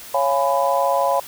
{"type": "chord", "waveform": "sine", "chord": "C# dominant seventh", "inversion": "none", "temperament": "just", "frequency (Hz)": [554.4, 693, 831.5, 997.9], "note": ["C#5", "E#5", "G#5", "B5"], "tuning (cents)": [0, -14, 2, 18], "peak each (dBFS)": [-20, -22, -23, -21], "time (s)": [0.14, 1.2], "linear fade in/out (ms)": 5, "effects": ["white hiss -38 dBFS RMS until 1.27 s"]}